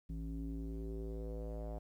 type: tone with low-pass filter sweep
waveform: square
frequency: 55 Hz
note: A1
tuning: in tune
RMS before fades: -42 dBFS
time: 0.09-1.79 s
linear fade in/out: 10 ms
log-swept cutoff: 220 to 670 Hz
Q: 4.1
effects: 12-bit